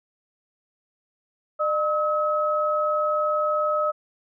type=tone pair together; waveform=sine; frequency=605 / 1282 Hz; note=D#5 / E6; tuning=-49 / -49 cents; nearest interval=octave + minor second; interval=1300 cents; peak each=-23 / -23 dBFS; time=1.59-3.92 s; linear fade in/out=20 ms; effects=none